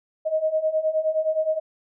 sine beating tone pair, 622.3 / 631.9 Hz, D#5 / D#5, 0 / +27 cents, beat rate 9.6 Hz, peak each -25 / -22 dBFS, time 0.25-1.6 s, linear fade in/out 20 ms, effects none

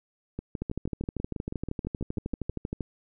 two click trains, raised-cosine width 3 ms, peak -20 / -18 dBFS, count 14 / 29, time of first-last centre 0.39-2.497 / 0.62-2.808 s, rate 6.17 / 12.8 Hz, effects none

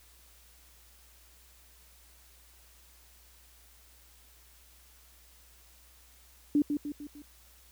sine tone with echo, 292.4 Hz, D4, 7 cents flat, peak -21 dBFS, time 6.55-6.62 s, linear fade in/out 2 ms, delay 150 ms, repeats 4, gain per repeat -6 dB, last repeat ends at 7.22 s, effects added 60 Hz sine -60 dBFS peak until 7.71 s + white hiss -60 dBFS RMS until 7.71 s

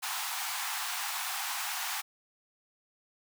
pink high-pass noise, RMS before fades -35 dBFS, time 0.02-2.02 s, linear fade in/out 20 ms, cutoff 730 Hz, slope 96 dB/octave, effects none

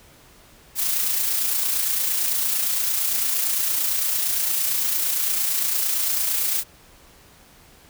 blue noise with amplitude modulation, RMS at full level -21 dBFS, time 0.75-6.64 s, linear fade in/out 50 ms, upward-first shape sine, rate 28.8 Hz, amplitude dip 35%, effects pink hiss -51 dBFS RMS until 7.89 s

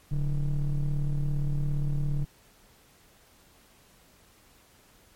triangle ring-modulated tone, 80.8 Hz, E2, 34 cents flat, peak -19 dBFS, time 0.11-2.25 s, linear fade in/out 10 ms, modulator 62.1 Hz, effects pink hiss -59 dBFS RMS until 5.15 s + MP3 64 kbps

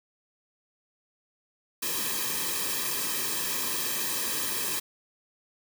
white noise with comb filter, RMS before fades -30 dBFS, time 1.82-4.8 s, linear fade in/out 10 ms, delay 1.4 ms, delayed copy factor -0.85, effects none

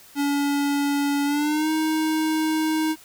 square tone with pitch glide, 284.6 to 314 Hz, C#4 to D#4, +46 to +16 cents, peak -21 dBFS, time 0.15-2.96 s, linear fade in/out 50 ms, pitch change +170 cents, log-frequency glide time 1.25-1.7 s, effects white hiss -49 dBFS RMS until 3.04 s

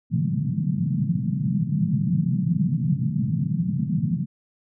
white band-pass noise, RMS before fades -23 dBFS, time 0.1-4.26 s, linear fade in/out 50 ms, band 120 to 200 Hz, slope 48 dB/octave, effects none

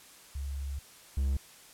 sine / triangle tone pair in turn, 69.3 / 68.07 Hz, C#2 / C#2, 0 / -31 cents, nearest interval unison, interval 31 cents, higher first, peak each -33 / -24 dBFS, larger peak second, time 0.35-0.79 / 1.17-1.37 s, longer first, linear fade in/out 5 ms, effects white hiss -54 dBFS RMS until 1.73 s + low-pass 12000 Hz 12 dB/octave

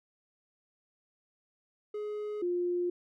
triangle / sine tone pair in turn, 420 / 353.2 Hz, G#4 / F4, +19 / +20 cents, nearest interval minor third, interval 299 cents, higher first, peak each -32 / -28 dBFS, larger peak second, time 1.94-2.42 / 2.42-2.9 s, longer neither, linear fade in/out 5 ms, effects none

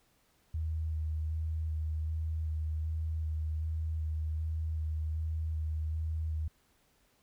sine tone with vibrato, 78.8 Hz, D#2, 23 cents sharp, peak -31 dBFS, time 0.54-6.48 s, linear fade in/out 5 ms, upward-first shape square, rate 1.3 Hz, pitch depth 14 cents each way, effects pink hiss -70 dBFS RMS until 7.22 s

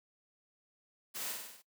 white noise with echo, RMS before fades -41 dBFS, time 1.14-1.33 s, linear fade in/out 20 ms, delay 49 ms, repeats 6, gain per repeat -3 dB, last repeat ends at 1.624 s, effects noise-tail reverb RT60 0.1 s tail -20 dB re dry + high-pass 200 Hz 12 dB/octave

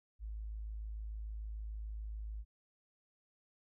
sine tone, 53.4 Hz, G#1, 49 cents sharp, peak -40 dBFS, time 0.19-2.45 s, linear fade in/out 50 ms, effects none

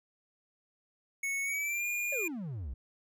square tone with pitch glide, 2208 to 2422 Hz, C#7 to D#7, -7 to -47 cents, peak -32 dBFS, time 1.23-2.28 s, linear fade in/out 5 ms, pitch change +160 cents, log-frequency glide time 1.43-1.86 s
triangle exponential sweep, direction down, 593 to 56.8 Hz, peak -34 dBFS, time 2.12-2.74 s, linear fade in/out 5 ms
effects none

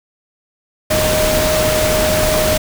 sine tone in noise, 620 Hz, D#5, 6 cents flat, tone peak -15 dBFS, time 0.9-2.58 s, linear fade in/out 10 ms, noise pink, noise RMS -17 dBFS, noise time 0.9-2.58 s, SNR -1 dB, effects none

